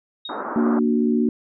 sine tone with exponential decay, 3738 Hz, A#7, 4 cents sharp, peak -27 dBFS, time 0.25-0.42 s, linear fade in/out 5 ms, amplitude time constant 35 ms
white band-pass noise, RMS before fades -29 dBFS, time 0.29-0.79 s, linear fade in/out 2 ms, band 210 to 1400 Hz, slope 48 dB/octave
sine chord, Bb augmented, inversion none, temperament equal, 233.1 / 293.7 / 370 Hz, Bb3 / D4 / F#4, 0 / 0 / 0 cents, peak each -18 / -23 / -24 dBFS, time 0.56-1.29 s, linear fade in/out 2 ms
effects none

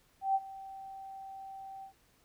sine tone with ADSR envelope, 776 Hz, G5, 18 cents flat, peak -24 dBFS, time 0.21-1.93 s, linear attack 140 ms, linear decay 42 ms, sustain -19 dB, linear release 99 ms, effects pink hiss -68 dBFS RMS until 2.24 s

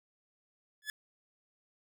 sawtooth tone with exponential growth, 1715 Hz, A6, 45 cents flat, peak -28 dBFS, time 0.82-0.9 s, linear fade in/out 1 ms, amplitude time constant 17 ms, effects none

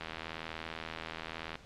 click train, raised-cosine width 0.3 ms, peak -23 dBFS, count 126, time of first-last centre 0.01-1.555 s, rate 80.9 Hz, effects pink hiss -56 dBFS RMS until 1.65 s + low-pass 5000 Hz 12 dB/octave

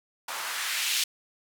blue noise with band-pass filter sweep, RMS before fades -30 dBFS, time 0.28-1.04 s, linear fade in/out 5 ms, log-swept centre 860 to 3400 Hz, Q 1.3, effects none

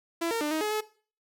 sawtooth tone with pitch steps, 335.2 / 458.5 / 298.5 / 314.2 / 423.7 / 428.6 Hz, E4 / A#4 / D4 / D#4 / G#4 / A4, +29 / -29 / +28 / +17 / +35 / -45 cents, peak -23 dBFS, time 0.21-0.81 s, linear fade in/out 10 ms, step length 100 ms, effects noise-tail reverb RT60 0.4 s tail -17 dB re dry

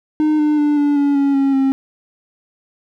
triangle tone with pitch steps, 306.2 / 300.6 / 295.1 / 289.7 / 284.4 / 279.2 / 274.1 / 269 Hz, D#4 / D4 / D4 / D4 / C#4 / C#4 / C#4 / C4, -28 / +40 / +8 / -24 / +45 / +13 / -19 / +48 cents, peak -10 dBFS, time 0.2-1.72 s, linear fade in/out 0 ms, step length 190 ms, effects none

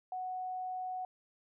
sine tone, 740 Hz, F#5, in tune, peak -36 dBFS, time 0.12-1.05 s, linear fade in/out 2 ms, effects none

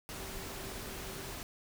sine tone in noise, 386.8 Hz, G4, 23 cents flat, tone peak -50 dBFS, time 0.19-1.31 s, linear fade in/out 0 ms, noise pink, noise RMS -43 dBFS, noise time 0.09-1.43 s, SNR -10 dB, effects none

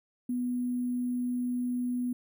sine tone with sample-and-hold, 246.9 Hz, B3, in tune, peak -28 dBFS, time 0.29-2.13 s, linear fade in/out 5 ms, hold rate 11025 Hz, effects none

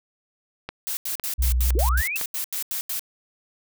click train, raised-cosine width 0.3 ms, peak -15 dBFS, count 4, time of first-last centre 0.69-2.213 s, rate 1.97 Hz
blue noise bursts, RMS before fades -28 dBFS, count 12, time 0.87-2.994 s, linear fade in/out 0 ms, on 100 ms, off 84 ms
sine tone, 61.74 Hz, B1, in tune, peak -18 dBFS, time 1.38-2.02 s, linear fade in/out 20 ms
sine linear sweep, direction up, 291.3 to 2700 Hz, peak -25 dBFS, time 1.75-2.17 s, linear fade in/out 2 ms
effects none

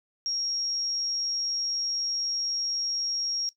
sine tone, 5588 Hz, F8, in tune, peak -27 dBFS, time 0.26-3.49 s, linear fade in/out 0 ms, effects noise-tail reverb RT60 0.1 s tail -17 dB re dry

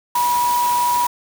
sine tone in noise, 971 Hz, B5, 30 cents flat, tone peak -15 dBFS, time 0.15-1.07 s, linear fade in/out 5 ms, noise white, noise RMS -27 dBFS, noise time 0.15-1.07 s, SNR +9 dB, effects none

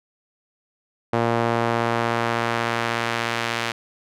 sawtooth tone with band-pass filter sweep, 116.54 Hz, A#2, in tune, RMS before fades -23 dBFS, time 1.13-3.72 s, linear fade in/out 5 ms, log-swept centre 700 to 2500 Hz, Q 0.77, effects none

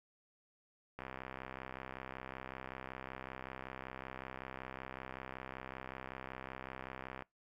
click train, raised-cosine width 0.5 ms, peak -29 dBFS, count 408, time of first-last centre 0.99-7.223 s, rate 65.3 Hz, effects noise-tail reverb RT60 0.2 s tail -25 dB re dry

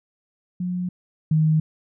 sine tone pair in turn, 179.9 / 156.46 Hz, F#3 / D#3, -48 / +10 cents, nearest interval major second, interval 242 cents, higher first, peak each -23 / -15 dBFS, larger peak second, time 0.6-0.89 / 1.31-1.6 s, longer neither, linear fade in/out 5 ms, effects none

